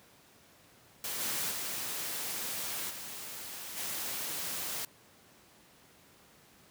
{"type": "noise with level steps", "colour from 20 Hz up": "white", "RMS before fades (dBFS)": [-37, -34, -37, -43, -37], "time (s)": [1.04, 4.85], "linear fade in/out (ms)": 2, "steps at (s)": [1.19, 1.5, 2.89, 3.76], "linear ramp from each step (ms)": 20, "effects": ["pink hiss -60 dBFS RMS until 6.7 s", "high-pass 100 Hz 12 dB/octave"]}